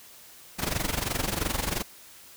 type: noise with amplitude modulation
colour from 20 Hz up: pink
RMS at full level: -26 dBFS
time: 0.58-1.83 s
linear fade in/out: 20 ms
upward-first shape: sine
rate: 22.9 Hz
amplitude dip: 80%
effects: white hiss -50 dBFS RMS until 2.36 s